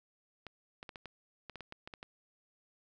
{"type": "clicks", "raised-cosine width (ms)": 0.3, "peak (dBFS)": -29, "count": 12, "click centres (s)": [0.467, 0.829, 0.892, 0.958, 1.057, 1.497, 1.557, 1.607, 1.724, 1.875, 1.938, 2.029], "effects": []}